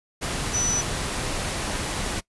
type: tone in noise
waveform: sine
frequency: 5960 Hz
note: F#8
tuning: 12 cents sharp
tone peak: -22 dBFS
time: 0.53-0.82 s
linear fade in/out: 20 ms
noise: pink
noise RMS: -28 dBFS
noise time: 0.21-2.21 s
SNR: +3 dB
effects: noise-tail reverb RT60 0.1 s tail -21 dB re dry + resampled to 24000 Hz